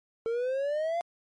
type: exponential sweep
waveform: triangle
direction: up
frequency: 449.8 to 698.5 Hz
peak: -25 dBFS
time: 0.26-1.01 s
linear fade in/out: 0 ms
effects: MP3 48 kbps